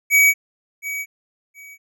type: tone with echo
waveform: square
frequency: 2268 Hz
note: C#7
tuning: 39 cents sharp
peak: -11 dBFS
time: 0.1-0.34 s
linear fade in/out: 50 ms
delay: 720 ms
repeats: 2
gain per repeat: -14 dB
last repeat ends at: 1.78 s
effects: none